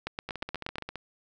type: two click trains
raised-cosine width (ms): 0.3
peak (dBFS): -16 / -20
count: 7 / 11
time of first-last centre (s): 0.07-0.783 / 0.29-0.957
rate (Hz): 8.41 / 15
effects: none